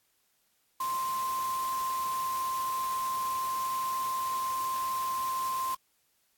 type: tone in noise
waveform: sine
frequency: 1046.5 Hz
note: C6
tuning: in tune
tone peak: -29 dBFS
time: 0.8-5.75 s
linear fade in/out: 5 ms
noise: white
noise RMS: -42 dBFS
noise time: 0.8-5.75 s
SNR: +10 dB
effects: white hiss -72 dBFS RMS until 6.37 s + AAC 64 kbps